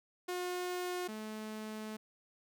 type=tone pair in turn; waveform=sawtooth; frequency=359.8 / 216.2 Hz; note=F#4 / A3; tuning=-48 / -30 cents; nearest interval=major sixth; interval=882 cents; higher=first; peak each=-32 / -37 dBFS; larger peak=first; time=0.28-1.08 / 1.08-1.97 s; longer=second; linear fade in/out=10 ms; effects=none